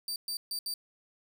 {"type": "tone bursts at uneven times", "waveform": "sawtooth", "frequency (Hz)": 4649, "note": "D8", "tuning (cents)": -18, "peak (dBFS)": -30, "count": 4, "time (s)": [[0.08, 0.16], [0.28, 0.37], [0.51, 0.59], [0.66, 0.74]], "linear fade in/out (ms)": 2, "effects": []}